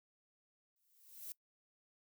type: noise with exponential growth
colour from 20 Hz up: violet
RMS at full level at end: -44 dBFS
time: 0.76-1.32 s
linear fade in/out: 1 ms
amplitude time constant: 120 ms
effects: noise-tail reverb RT60 0.1 s tail -21 dB re dry